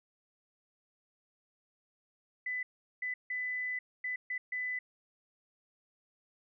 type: tone bursts at uneven times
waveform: sine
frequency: 2000 Hz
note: B6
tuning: 21 cents sharp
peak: -33 dBFS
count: 6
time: 2.46-2.63 / 3.02-3.14 / 3.3-3.79 / 4.04-4.16 / 4.3-4.38 / 4.52-4.79 s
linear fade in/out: 5 ms
effects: none